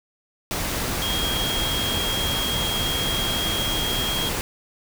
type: tone in noise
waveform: sine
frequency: 3256 Hz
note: G#7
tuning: 35 cents flat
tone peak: -25 dBFS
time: 1.02-4.29 s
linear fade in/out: 0 ms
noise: pink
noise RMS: -26 dBFS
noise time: 0.51-4.41 s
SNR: -2 dB
effects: none